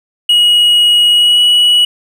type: tone with pitch glide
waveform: triangle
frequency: 2901 to 2930 Hz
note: F#7 to F#7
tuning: -35 to -18 cents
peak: -4 dBFS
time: 0.29-1.85 s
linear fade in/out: 5 ms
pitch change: +17 cents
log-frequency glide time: 1.12-1.47 s
effects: none